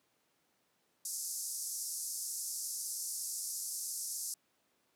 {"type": "band-pass noise", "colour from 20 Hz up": "white", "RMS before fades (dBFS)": -40, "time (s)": [1.05, 4.34], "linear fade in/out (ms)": 2, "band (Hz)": [5100, 12000], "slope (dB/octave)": 48, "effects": ["pink hiss -75 dBFS RMS until 4.95 s", "high-pass 200 Hz 12 dB/octave"]}